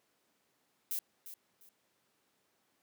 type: noise with echo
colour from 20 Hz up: violet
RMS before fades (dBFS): -36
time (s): 0.91-0.99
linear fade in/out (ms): 0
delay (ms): 350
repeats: 2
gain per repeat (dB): -12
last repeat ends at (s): 1.69
effects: pink hiss -75 dBFS RMS until 2.82 s + high-pass 200 Hz 12 dB/octave